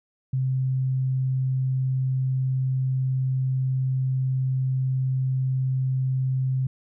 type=tone; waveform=sine; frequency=130.81 Hz; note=C3; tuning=in tune; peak=-21 dBFS; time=0.33-6.67 s; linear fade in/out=5 ms; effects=none